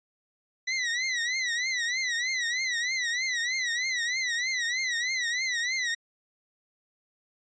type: tone with vibrato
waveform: sawtooth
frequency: 1975.5 Hz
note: B6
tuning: in tune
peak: -23 dBFS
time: 0.67-5.95 s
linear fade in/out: 10 ms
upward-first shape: triangle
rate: 3.2 Hz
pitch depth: 140 cents each way
effects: resampled to 16000 Hz